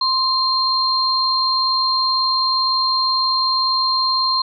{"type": "tone pair together", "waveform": "sine", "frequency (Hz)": [1046.5, 4186], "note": ["C6", "C8"], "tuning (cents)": [0, 0], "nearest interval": "2 octaves", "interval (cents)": 2400, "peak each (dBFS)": [-19, -17], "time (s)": [0.01, 4.42], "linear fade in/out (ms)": 5, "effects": []}